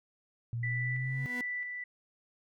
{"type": "exponential sweep", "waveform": "sine", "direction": "up", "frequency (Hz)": [116.54, 135.2], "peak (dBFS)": -32, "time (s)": [0.53, 1.26], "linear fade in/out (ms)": 0}
{"type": "tone with tremolo", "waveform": "sine", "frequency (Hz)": 1975.5, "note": "B6", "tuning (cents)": 0, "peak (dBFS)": -33, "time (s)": [0.63, 1.84], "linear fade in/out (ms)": 5, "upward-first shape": "square", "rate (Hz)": 1.5, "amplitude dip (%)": 35}
{"type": "tone with exponential growth", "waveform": "40% pulse", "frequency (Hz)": 246.9, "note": "B3", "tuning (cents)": 0, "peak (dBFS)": -35, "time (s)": [0.9, 1.41], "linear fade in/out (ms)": 2, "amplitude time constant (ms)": 110}
{"effects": []}